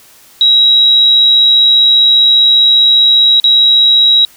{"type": "tone with dropouts", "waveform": "sine", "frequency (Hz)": 3855, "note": "B7", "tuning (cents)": -43, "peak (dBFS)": -4, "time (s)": [0.41, 4.25], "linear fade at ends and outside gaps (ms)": 1, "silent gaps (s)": [3.4, 3.441], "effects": ["white hiss -42 dBFS RMS until 4.36 s"]}